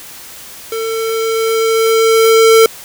square tone with level ramp, 448.7 Hz, A4, 34 cents sharp, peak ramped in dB -18 to -4 dBFS, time 0.72-2.66 s, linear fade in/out 2 ms, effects white hiss -33 dBFS RMS until 2.84 s

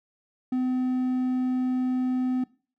triangle tone, 254.5 Hz, C4, 48 cents flat, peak -21 dBFS, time 0.52-2.44 s, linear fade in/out 5 ms, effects noise-tail reverb RT60 0.4 s tail -21 dB re dry

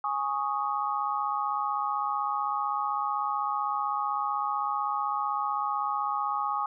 sine chord, Ab suspended fourth, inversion none, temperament equal, 830.6 / 1108.7 / 1244.5 Hz, Ab5 / Db6 / Eb6, 0 / 0 / 0 cents, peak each -31 dBFS, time 0.04-6.66 s, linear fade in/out 2 ms, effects none

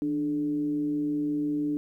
sine tone with frequency modulation, 295.7 Hz, D4, 12 cents sharp, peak -25 dBFS, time 0.02-1.77 s, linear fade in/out 0 ms, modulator 136 Hz, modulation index 0.34, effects 11-bit

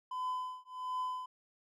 triangle tone with tremolo, 1012 Hz, B5, 42 cents sharp, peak -30 dBFS, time 0.11-1.26 s, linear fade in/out 5 ms, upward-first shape triangle, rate 1.4 Hz, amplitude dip 100%, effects tanh soft clip ceiling -26 dBFS

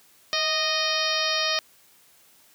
harmonic tone with a mistuned harmonic, 619 Hz, D#5, 9 cents flat, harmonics 1 / 2 / 3 / 4 / 5 / 6 / 7 / 8 / 9, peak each -31 / -31 / -31 / -31 / -31 / -31 / -31 / -31 / -31 dBFS, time 0.33-1.59 s, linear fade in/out 0 ms, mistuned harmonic 1, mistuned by +40 cents, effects white hiss -57 dBFS RMS until 2.54 s + high-pass 80 Hz 12 dB/octave

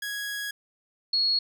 sawtooth / sine tone pair in turn, 1661.2 / 4326 Hz, G#6 / C#8, 0 / -43 cents, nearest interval octave + perfect fourth, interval 1657 cents, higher second, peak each -27 / -21 dBFS, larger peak second, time 0.02-0.51 / 1.13-1.39 s, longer first, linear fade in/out 5 ms, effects none

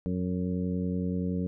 harmonic tone with a mistuned harmonic, 90.6 Hz, F#2, 36 cents flat, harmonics 1 / 2 / 3 / 4 / 5 / 6, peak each -35 / -29 / -35 / -44 / -38 / -46 dBFS, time 0.06-1.47 s, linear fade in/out 0 ms, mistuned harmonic 6, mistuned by +31 cents, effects none

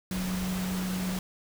sine tone in noise, 185 Hz, F#3, in tune, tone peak -29 dBFS, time 0.11-1.19 s, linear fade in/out 2 ms, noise pink, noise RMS -37 dBFS, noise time 0.11-1.19 s, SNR +5 dB, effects none

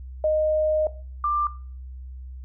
sine tone pair in turn, 618 / 1186 Hz, D#5 / D6, -12 / +17 cents, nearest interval major seventh, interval 1129 cents, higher second, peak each -18 / -20 dBFS, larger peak first, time 0.24-0.87 / 1.24-1.47 s, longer first, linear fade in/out 2 ms, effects noise-tail reverb RT60 0.4 s tail -17 dB re dry + added 64 Hz sine -35 dBFS peak until 2.44 s

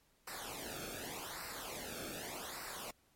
pink noise with flanger, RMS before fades -45 dBFS, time 0.27-2.91 s, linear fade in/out 5 ms, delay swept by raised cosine 0.3 to 1.03 ms, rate 0.85 Hz, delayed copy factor -0.8, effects pink hiss -72 dBFS RMS until 3.15 s + MP3 64 kbps

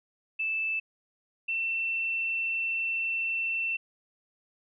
sine tone pair in turn, 2637 / 2688 Hz, E7 / E7, 0 / +33 cents, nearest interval unison, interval 33 cents, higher second, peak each -27 dBFS, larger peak neither, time 0.39-0.8 / 1.48-3.77 s, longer second, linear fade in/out 10 ms, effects none

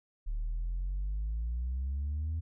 sine exponential sweep, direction up, 36.27 to 82.41 Hz, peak -29 dBFS, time 0.26-2.41 s, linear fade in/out 20 ms, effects tanh soft clip ceiling -29 dBFS

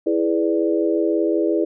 sine chord, E dominant seventh, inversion none, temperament equal, 329.6 / 415.3 / 493.9 / 587.3 Hz, E4 / G#4 / B4 / D5, 0 / 0 / 0 / 0 cents, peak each -19 / -22 / -25 / -25 dBFS, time 0.06-1.65 s, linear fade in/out 10 ms, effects none

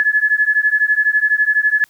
sine beating tone pair, 1705 / 1717 Hz, G#6 / A6, +45 / -43 cents, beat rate 12 Hz, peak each -15 dBFS, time 0-1.84 s, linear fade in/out 0 ms, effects white hiss -54 dBFS RMS until 1.89 s + high-pass 100 Hz 12 dB/octave

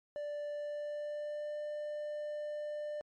triangle tone with pitch glide, 587.3 to 596.5 Hz, D5 to D5, 0 to +27 cents, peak -35 dBFS, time 0.16-3.01 s, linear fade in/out 0 ms, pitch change +27 cents, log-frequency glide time 0.5-1.58 s, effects MP3 48 kbps

